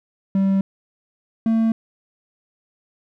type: tone pair in turn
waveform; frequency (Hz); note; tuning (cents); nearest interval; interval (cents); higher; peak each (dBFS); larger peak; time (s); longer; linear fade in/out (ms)
triangle; 194 / 224.8; G3 / A3; -18 / +37; minor third; 255; second; -13; neither; 0.35-0.61 / 1.46-1.72; neither; 2
effects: none